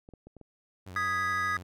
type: clicks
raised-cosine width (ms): 2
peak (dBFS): -35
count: 5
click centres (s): 0.089 / 0.137 / 0.27 / 0.367 / 0.413
type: tone with vibrato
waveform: sawtooth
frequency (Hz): 92.5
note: F#2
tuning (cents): 0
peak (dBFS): -38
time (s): 0.86-1.63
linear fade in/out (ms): 10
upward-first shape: sine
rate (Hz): 12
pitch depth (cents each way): 83
type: chord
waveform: triangle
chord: G# minor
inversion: second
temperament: equal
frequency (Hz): 1244.5 / 1661.2 / 1975.5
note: D#6 / G#6 / B6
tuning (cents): 0 / 0 / 0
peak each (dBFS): -28 / -30 / -33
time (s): 0.96-1.57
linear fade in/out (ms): 2
effects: none